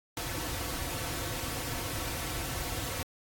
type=noise with comb filter; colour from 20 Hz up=pink; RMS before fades=-35 dBFS; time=0.17-3.03 s; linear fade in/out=2 ms; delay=4.9 ms; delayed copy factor=-0.85; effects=AAC 64 kbps